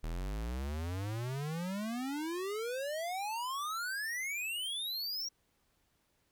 square exponential sweep, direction up, 38.63 to 5710 Hz, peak -36 dBFS, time 0.03-5.29 s, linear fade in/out 10 ms, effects pink hiss -75 dBFS RMS until 6.31 s

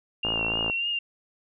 sine tone with vibrato, 2785 Hz, F7, 5 cents flat, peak -25 dBFS, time 0.23-0.99 s, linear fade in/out 5 ms, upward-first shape triangle, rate 3.4 Hz, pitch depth 46 cents each way
click train, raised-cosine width 1 ms, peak -17 dBFS, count 26, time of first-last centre 0.25-0.699 s, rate 55.7 Hz
effects none

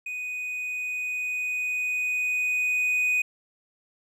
triangle tone with level ramp, 2489 Hz, D#7, in tune, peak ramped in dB -29 to -19 dBFS, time 0.06-3.22 s, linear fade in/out 5 ms, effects none

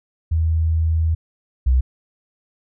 sine tone pair in turn, 80.8 / 63.98 Hz, E2 / C2, -34 / -38 cents, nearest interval major third, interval 404 cents, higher first, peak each -15 / -12 dBFS, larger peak second, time 0.31-1.15 / 1.66-1.81 s, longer first, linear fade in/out 10 ms, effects none

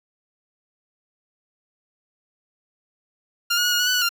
15% pulse tone with pitch steps, 1401 / 1443 / 1454 / 1434 / 1464 / 1494 / 1472 / 1393 Hz, F6 / F#6 / F#6 / F6 / F#6 / F#6 / F#6 / F6, +5 / -44 / -31 / +45 / -19 / +16 / -9 / -5 cents, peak -12 dBFS, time 3.5-4.092 s, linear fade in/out 10 ms, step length 74 ms, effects none

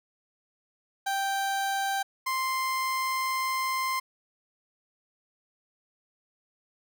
30% pulse tone pair in turn, 784 / 1046.5 Hz, G5 / C6, 0 / 0 cents, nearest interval perfect fourth, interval 500 cents, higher second, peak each -24 dBFS, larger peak neither, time 1.06-2.03 / 2.26-4 s, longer second, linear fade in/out 10 ms, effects none

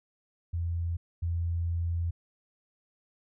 sine tone pair in turn, 84.9 / 84.9 Hz, F2 / F2, -48 / -48 cents, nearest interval unison, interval 0 cents, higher neither, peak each -28 / -27 dBFS, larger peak second, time 0.53-0.97 / 1.22-2.11 s, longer second, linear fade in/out 10 ms, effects none

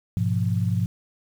sine chord, F diminished, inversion first, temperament equal, 103.83 / 123.47 / 174.61 Hz, Ab2 / Cb3 / F3, 0 / 0 / 0 cents, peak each -23 / -26 / -26 dBFS, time 0.17-0.86 s, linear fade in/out 0 ms, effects 8-bit

